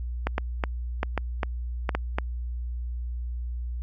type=clicks; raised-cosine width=0.5 ms; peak=-10 dBFS; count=9; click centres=0.27 / 0.381 / 0.638 / 1.031 / 1.177 / 1.432 / 1.892 / 1.95 / 2.185 s; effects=added 60 Hz sine -29 dBFS peak until 3.82 s